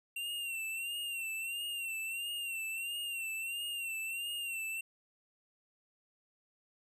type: tone with vibrato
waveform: square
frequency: 2743 Hz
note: F7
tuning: 32 cents flat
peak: -37 dBFS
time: 0.16-4.81 s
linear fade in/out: 5 ms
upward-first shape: sine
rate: 1.5 Hz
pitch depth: 67 cents each way
effects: none